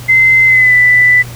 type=tone with pitch glide; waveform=sine; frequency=2065 to 1986.6 Hz; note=C7 to B6; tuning=-23 to +10 cents; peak=-4 dBFS; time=0.08-1.23 s; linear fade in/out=20 ms; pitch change=-67 cents; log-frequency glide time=0.46-0.75 s; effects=added 120 Hz sine -26 dBFS peak until 1.35 s + pink hiss -32 dBFS RMS until 1.35 s